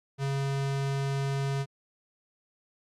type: tone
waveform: square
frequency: 137.8 Hz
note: C#3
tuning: 10 cents flat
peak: -28 dBFS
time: 0.18-1.66 s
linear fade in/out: 50 ms
effects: low-pass 8000 Hz 12 dB/octave + Opus 48 kbps